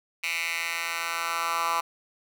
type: tone with high-pass filter sweep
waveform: 10% pulse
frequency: 167.3 Hz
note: E3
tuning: 26 cents sharp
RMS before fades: -29 dBFS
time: 0.23-1.81 s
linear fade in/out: 10 ms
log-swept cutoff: 2300 to 1100 Hz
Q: 3.5
effects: none